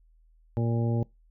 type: harmonic tone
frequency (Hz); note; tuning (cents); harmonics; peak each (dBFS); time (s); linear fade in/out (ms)
116.54; A#2; 0; 1 / 2 / 3 / 4 / 5 / 7; -25 / -31 / -35 / -37 / -39 / -42; 0.57-1.03; 0
effects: noise-tail reverb RT60 0.2 s tail -23 dB re dry + added 40 Hz sine -57 dBFS peak until 1.3 s